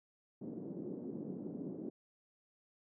white band-pass noise, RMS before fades -44 dBFS, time 0.41-1.9 s, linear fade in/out 10 ms, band 180 to 350 Hz, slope 24 dB/octave, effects none

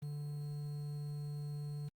triangle tone with quantisation, 146.6 Hz, D3, 3 cents flat, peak -37 dBFS, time 0.02-1.89 s, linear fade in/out 10 ms, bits 10, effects Opus 32 kbps

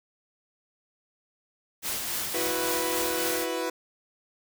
white noise with tremolo, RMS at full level -30 dBFS, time 1.82-3.47 s, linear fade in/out 50 ms, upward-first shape sine, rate 3.6 Hz, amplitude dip 30%
sawtooth chord, E suspended second, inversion none, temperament equal, 329.6 / 370 / 493.9 Hz, E4 / F#4 / B4, 0 / 0 / 0 cents, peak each -29 / -30 / -27 dBFS, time 2.34-3.7 s, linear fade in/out 5 ms
effects none

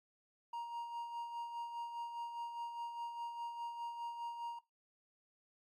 triangle tone with tremolo, 940 Hz, A#5, 14 cents sharp, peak -37 dBFS, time 0.53-4.59 s, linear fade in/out 5 ms, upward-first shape sine, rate 4.9 Hz, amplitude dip 50%, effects noise-tail reverb RT60 0.2 s tail -19 dB re dry + AAC 64 kbps

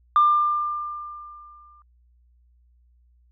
sine tone with exponential decay, 1195 Hz, D6, 30 cents sharp, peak -11 dBFS, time 0.16-1.82 s, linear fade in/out 1 ms, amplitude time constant 360 ms, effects tanh soft clip ceiling -9 dBFS + added 60 Hz sine -56 dBFS peak until 3.31 s

